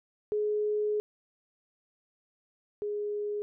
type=tone pair in turn; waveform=sine; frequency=421 / 415.2 Hz; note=G#4 / G#4; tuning=+24 / 0 cents; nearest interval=unison; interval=24 cents; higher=first; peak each=-26 / -30 dBFS; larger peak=first; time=0.32-1 / 2.82-3.42 s; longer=first; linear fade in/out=0 ms; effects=none